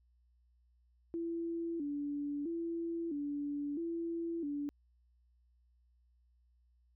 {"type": "tone with vibrato", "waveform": "sine", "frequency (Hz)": 311.1, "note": "D#4", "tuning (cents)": 0, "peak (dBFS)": -35, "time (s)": [1.14, 4.69], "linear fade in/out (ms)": 0, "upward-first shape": "square", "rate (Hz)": 0.76, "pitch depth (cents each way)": 130, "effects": ["added 60 Hz sine -67 dBFS peak until 6.95 s"]}